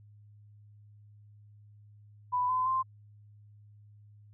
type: tone with pitch steps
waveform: sine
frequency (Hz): 993 / 1019.1 / 1046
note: B5 / C6 / C6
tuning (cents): +9 / -46 / -1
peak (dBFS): -26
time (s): 2.32-2.83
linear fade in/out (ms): 20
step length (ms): 170
effects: added 104 Hz sine -53 dBFS peak until 4.33 s